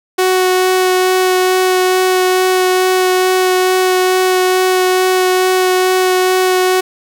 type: tone with vibrato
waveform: sawtooth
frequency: 370.1 Hz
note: F#4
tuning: in tune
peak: -6 dBFS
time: 0.18-6.81 s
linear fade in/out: 10 ms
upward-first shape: sine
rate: 2.3 Hz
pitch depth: 8 cents each way
effects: none